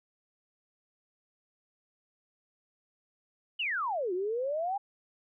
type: exponential two-way sweep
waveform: sine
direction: down then up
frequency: 3073 to 349.2 to 823 Hz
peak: -29 dBFS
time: 3.59-4.78 s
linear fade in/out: 10 ms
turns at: 4.13 s
effects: none